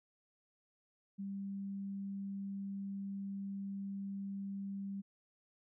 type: tone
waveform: sine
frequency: 197.2 Hz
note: G3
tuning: 11 cents sharp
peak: -39 dBFS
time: 1.18-5.02 s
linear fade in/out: 20 ms
effects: none